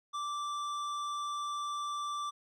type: tone with hard clipping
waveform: triangle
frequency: 1171 Hz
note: D6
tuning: 5 cents flat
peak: -36 dBFS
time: 0.13-2.31 s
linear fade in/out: 20 ms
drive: 15 dB
effects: none